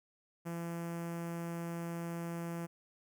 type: tone with notch filter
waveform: sawtooth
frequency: 169.2 Hz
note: E3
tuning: 45 cents sharp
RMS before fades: -40 dBFS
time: 0.45-2.67 s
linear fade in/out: 20 ms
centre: 3900 Hz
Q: 0.78
effects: none